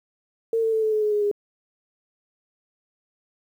sine tone with pitch steps, 454.3 / 447.8 / 441.4 / 435 / 428.8 / 422.7 / 416.6 / 410.6 Hz, A#4 / A4 / A4 / A4 / A4 / G#4 / G#4 / G#4, -45 / +30 / +5 / -20 / -45 / +31 / +5 / -20 cents, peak -19 dBFS, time 0.53-1.314 s, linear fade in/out 2 ms, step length 98 ms, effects 9-bit

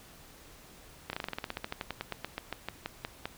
slowing click train, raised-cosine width 0.3 ms, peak -18 dBFS, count 24, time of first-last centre 1.1-3.255 s, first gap 31 ms, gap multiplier 1.09, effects pink hiss -54 dBFS RMS until 3.37 s

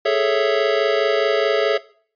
square chord, A major seventh, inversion third, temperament equal, 415.3 / 440 / 554.4 / 659.3 Hz, G#4 / A4 / C#5 / E5, 0 / 0 / 0 / 0 cents, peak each -22 dBFS, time 0.05-1.78 s, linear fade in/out 10 ms, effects noise-tail reverb RT60 0.5 s tail -20 dB re dry + resampled to 11025 Hz

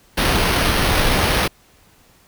pink noise with sample-and-hold, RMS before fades -17 dBFS, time 0.17-1.48 s, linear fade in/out 10 ms, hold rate 7350 Hz, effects pink hiss -53 dBFS RMS until 2.27 s

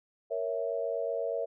sine chord, A# diminished, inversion none, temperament equal, 466.2 / 554.4 / 659.3 Hz, A#4 / C#5 / E5, 0 / 0 / 0 cents, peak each -34 dBFS, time 0.3-1.46 s, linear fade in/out 20 ms, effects none

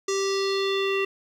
square tone with low-pass filter sweep, 391 Hz, G4, 4 cents flat, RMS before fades -25 dBFS, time 0.08-1.05 s, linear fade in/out 5 ms, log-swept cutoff 6500 to 2700 Hz, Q 4, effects 9-bit

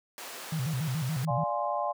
pink high-pass noise, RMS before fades -42 dBFS, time 0.18-1.25 s, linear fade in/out 0 ms, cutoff 540 Hz, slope 12 dB/octave
sine tone with vibrato, 142.8 Hz, D3, 48 cents flat, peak -28 dBFS, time 0.52-1.44 s, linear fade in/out 5 ms, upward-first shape square, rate 7 Hz, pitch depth 190 cents each way
sine chord, D half-diminished seventh, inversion none, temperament equal, 587.3 / 698.5 / 830.6 / 1046.5 Hz, D5 / F5 / Ab5 / C6, 0 / 0 / 0 / 0 cents, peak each -33 dBFS, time 1.27-1.93 s, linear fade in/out 20 ms
effects none

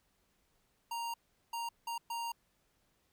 square tone bursts at uneven times, 932.3 Hz, A#5, in tune, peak -37 dBFS, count 4, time 0.91-1.14 / 1.53-1.69 / 1.87-1.98 / 2.1-2.32 s, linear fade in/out 5 ms, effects pink hiss -75 dBFS RMS until 3.12 s

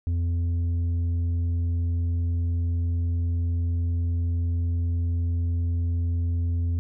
sine tone with tanh clipping, 85.3 Hz, F2, 40 cents flat, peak -23 dBFS, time 0.07-6.79 s, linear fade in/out 0 ms, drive 5 dB, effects none

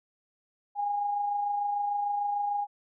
sine tone with amplitude modulation, 818 Hz, G#5, 26 cents flat, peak -25 dBFS, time 0.75-2.67 s, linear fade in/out 50 ms, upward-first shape sine, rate 26.7 Hz, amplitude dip 35%, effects none

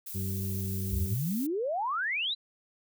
violet noise, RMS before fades -40 dBFS, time 0.06-1.47 s, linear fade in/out 10 ms
harmonic tone, 96.1 Hz, G2, 34 cents flat, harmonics 1 / 2 / 4, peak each -32 / -36 / -45 dBFS, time 0.14-1.15 s, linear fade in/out 20 ms
sine exponential sweep, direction up, 58.27 to 4100 Hz, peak -28 dBFS, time 0.91-2.35 s, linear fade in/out 20 ms
effects none

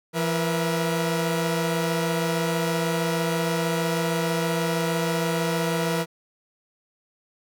sawtooth tone cluster, 168.6 / 479.5 / 659 Hz, E3 / A#4 / E5, +39 / +49 / -1 cents, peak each -21 / -23 / -28 dBFS, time 0.13-6.06 s, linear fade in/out 50 ms, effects none

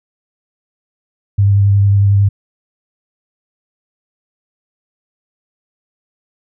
sine tone with vibrato, 100 Hz, G2, 35 cents sharp, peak -7 dBFS, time 1.38-2.29 s, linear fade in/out 10 ms, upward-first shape sine, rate 11 Hz, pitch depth 16 cents each way, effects none

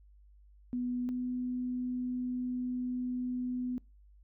sine tone pair in turn, 246.9 / 249.8 Hz, B3 / B3, 0 / +20 cents, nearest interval unison, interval 20 cents, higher second, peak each -31 / -32 dBFS, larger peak first, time 0.73-1.09 / 1.09-3.78 s, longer second, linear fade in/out 0 ms, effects noise-tail reverb RT60 0.3 s tail -26 dB re dry + added 50 Hz sine -56 dBFS peak until 4.23 s

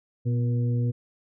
harmonic tone with a mistuned harmonic, 119.9 Hz, A#2, 49 cents sharp, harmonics 1 / 2 / 3 / 4, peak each -22 / -32 / -42 / -38 dBFS, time 0.25-0.92 s, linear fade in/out 20 ms, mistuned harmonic 2, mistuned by +41 cents, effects none

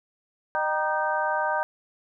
sine tone cluster, 611 / 779 / 942 / 1218 / 1553 Hz, D#5 / G5 / A#5 / D#6 / G6, -32 / -11 / +18 / -37 / -17 cents, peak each -29 / -31 / -27 / -33 / -29 dBFS, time 0.55-1.63 s, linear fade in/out 0 ms, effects none

